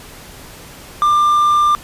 triangle tone, 1192 Hz, D6, 25 cents sharp, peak -8 dBFS, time 1.02-1.75 s, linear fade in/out 0 ms, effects pink hiss -37 dBFS RMS until 1.83 s + resampled to 32000 Hz

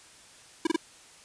square tone bursts, 326.3 Hz, E4, 18 cents flat, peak -22 dBFS, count 3, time 0.65-0.762 s, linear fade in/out 5 ms, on 20 ms, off 26 ms, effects white hiss -53 dBFS RMS until 1.24 s + resampled to 22050 Hz

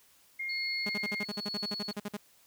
sine tone, 2131 Hz, C7, 31 cents sharp, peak -33 dBFS, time 0.39-1.25 s, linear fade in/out 10 ms
sine tone with tremolo, 4386 Hz, C#8, 19 cents flat, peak -34 dBFS, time 0.49-1.93 s, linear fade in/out 5 ms, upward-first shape sine, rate 1.1 Hz, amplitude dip 60%
sawtooth tone bursts, 206.4 Hz, G#3, 10 cents flat, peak -30 dBFS, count 16, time 0.86-2.169 s, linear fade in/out 5 ms, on 34 ms, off 51 ms
effects white hiss -63 dBFS RMS until 2.46 s

